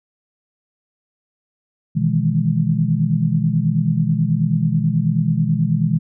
sine chord, E major seventh, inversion second, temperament equal, 123.47 / 155.56 / 164.81 / 207.7 Hz, B2 / D#3 / E3 / G#3, 0 / 0 / 0 / 0 cents, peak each -22 / -19 / -19 / -22 dBFS, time 1.95-5.99 s, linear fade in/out 20 ms, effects none

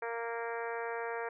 harmonic tone, 232 Hz, A#3, 8 cents flat, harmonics 2 / 3 / 4 / 5 / 6 / 7 / 8 / 9 / 10, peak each -38 / -43 / -42 / -48 / -46 / -45 / -47 / -53 / -51 dBFS, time 0.02-1.29 s, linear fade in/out 5 ms, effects none

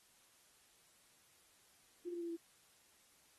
sine tone with pitch steps, 349.9 / 344.9 / 339.9 / 335.1 Hz, F4 / F4 / F4 / E4, +3 / -22 / -47 / +29 cents, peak -40 dBFS, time 2.05-2.37 s, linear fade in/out 20 ms, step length 80 ms, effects white hiss -69 dBFS RMS until 3.38 s + AAC 32 kbps

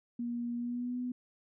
sine tone with pitch glide, 238.4 to 248.2 Hz, A#3 to B3, +39 to +9 cents, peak -33 dBFS, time 0.19-1.12 s, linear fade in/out 5 ms, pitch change +70 cents, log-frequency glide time 0.56-0.98 s, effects none

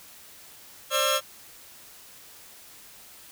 sawtooth tone cluster, 533 / 598 / 1346 / 3277 Hz, C5 / D5 / E6 / G#7, +32 / +31 / +36 / -24 cents, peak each -24 dBFS, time 0.9-1.21 s, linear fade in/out 50 ms, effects white hiss -49 dBFS RMS until 3.31 s

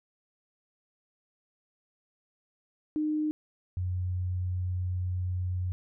sine tone pair in turn, 305.5 / 90.83 Hz, D#4 / F#2, -32 / -32 cents, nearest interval octave + major sixth, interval 2100 cents, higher first, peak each -26 / -28 dBFS, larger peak first, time 2.96-3.31 / 3.77-5.72 s, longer second, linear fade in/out 0 ms, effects none

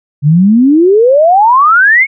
sine exponential sweep, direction up, 138.59 to 2244 Hz, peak -3 dBFS, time 0.22-2.07 s, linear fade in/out 50 ms, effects none

